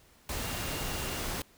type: tone in noise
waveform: sine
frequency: 2794 Hz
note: F7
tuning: in tune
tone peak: -46 dBFS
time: 0.42-1.2 s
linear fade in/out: 2 ms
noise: pink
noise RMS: -35 dBFS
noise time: 0.29-1.42 s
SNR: -14 dB
effects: pink hiss -61 dBFS RMS until 1.57 s